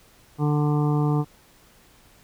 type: harmonic tone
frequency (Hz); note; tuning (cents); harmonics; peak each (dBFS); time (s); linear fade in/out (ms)
148.3; D3; +17; 1 / 2 / 3 / 5 / 6 / 7 / 8; -20 / -26 / -30 / -34 / -36 / -37 / -38; 0.38-1.25; 50
effects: pink hiss -55 dBFS RMS until 2.23 s